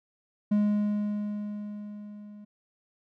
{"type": "tone with level ramp", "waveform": "triangle", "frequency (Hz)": 207.9, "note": "G#3", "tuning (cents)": 2, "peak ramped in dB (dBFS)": [-18, -42], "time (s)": [0.51, 2.45], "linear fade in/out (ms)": 10, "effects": []}